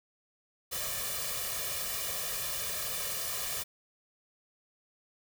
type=noise with comb filter; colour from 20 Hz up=white; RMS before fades=-35 dBFS; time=0.71-3.64 s; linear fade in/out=20 ms; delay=1.7 ms; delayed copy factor=+0.85; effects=none